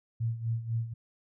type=tone with tremolo; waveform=sine; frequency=114.7 Hz; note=A#2; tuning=28 cents flat; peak=-26 dBFS; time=0.2-0.94 s; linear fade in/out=10 ms; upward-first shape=sine; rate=4 Hz; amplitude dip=75%; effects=none